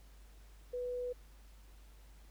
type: tone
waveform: sine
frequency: 493.9 Hz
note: B4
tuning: in tune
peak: -36 dBFS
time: 0.73-1.13 s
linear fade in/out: 10 ms
effects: added 50 Hz sine -55 dBFS peak until 2.3 s + pink hiss -66 dBFS RMS until 2.3 s